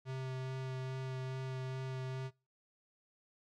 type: tone with vibrato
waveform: square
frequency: 130.81 Hz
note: C3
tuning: in tune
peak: -39 dBFS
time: 0.05-2.31 s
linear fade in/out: 50 ms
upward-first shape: sine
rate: 2.4 Hz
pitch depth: 10 cents each way
effects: noise-tail reverb RT60 0.3 s tail -23 dB re dry + low-pass 5000 Hz 12 dB/octave